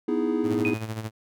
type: chord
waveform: triangle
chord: E major seventh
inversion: second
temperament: equal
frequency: 246.9 / 311.1 / 329.6 / 415.3 Hz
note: B3 / D#4 / E4 / G#4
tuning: 0 / 0 / 0 / 0 cents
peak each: -26 dBFS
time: 0.08-0.74 s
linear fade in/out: 5 ms
type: tone with tremolo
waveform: sawtooth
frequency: 110 Hz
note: A2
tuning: in tune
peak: -24 dBFS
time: 0.43-1.11 s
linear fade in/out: 50 ms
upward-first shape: sine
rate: 13 Hz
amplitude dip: 65%
type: tone with exponential decay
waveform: sine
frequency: 2489 Hz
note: D#7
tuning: in tune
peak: -23 dBFS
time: 0.65-0.91 s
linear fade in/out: 0 ms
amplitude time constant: 55 ms
effects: none